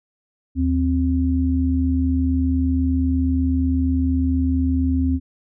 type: tone pair together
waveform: sine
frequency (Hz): 78 / 262.4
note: D#2 / C4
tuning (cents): +5 / +5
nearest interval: octave + major sixth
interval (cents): 2100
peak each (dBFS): -19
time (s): 0.55-5.2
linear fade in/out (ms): 50
effects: none